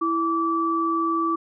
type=tone pair together; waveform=sine; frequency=330 / 1157.1 Hz; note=E4 / D6; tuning=+2 / -26 cents; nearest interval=octave + minor seventh; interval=2172 cents; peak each=-24 / -22 dBFS; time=0.01-1.36 s; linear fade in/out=10 ms; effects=none